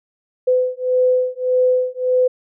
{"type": "beating tone pair", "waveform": "sine", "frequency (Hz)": [505, 506.7], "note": ["B4", "B4"], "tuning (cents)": [39, 44], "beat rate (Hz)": 1.7, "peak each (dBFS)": -17, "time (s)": [0.47, 2.28], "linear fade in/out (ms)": 10, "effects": []}